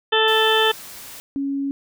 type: harmonic tone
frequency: 440 Hz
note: A4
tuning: in tune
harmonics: 1 / 2 / 3 / 4 / 6 / 7 / 8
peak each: -19 / -22 / -25 / -22 / -27 / -22 / -23 dBFS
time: 0.12-0.72 s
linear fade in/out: 10 ms
type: noise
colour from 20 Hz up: white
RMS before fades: -38 dBFS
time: 0.28-1.2 s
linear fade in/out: 0 ms
type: tone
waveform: sine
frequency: 277.2 Hz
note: C#4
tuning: in tune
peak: -21 dBFS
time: 1.36-1.71 s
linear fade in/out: 0 ms
effects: none